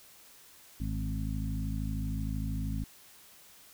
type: harmonic tone with a mistuned harmonic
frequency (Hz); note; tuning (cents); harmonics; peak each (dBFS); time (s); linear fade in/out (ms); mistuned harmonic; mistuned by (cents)
53; G#1; +36; 1 / 2 / 3 / 4 / 5; -34 / -37 / -39 / -40 / -41; 0.8-2.84; 5; 4; +16
effects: white hiss -56 dBFS RMS until 3.73 s